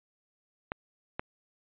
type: clicks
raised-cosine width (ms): 0.5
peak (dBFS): -17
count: 2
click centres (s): 0.719 / 1.195
effects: resampled to 8000 Hz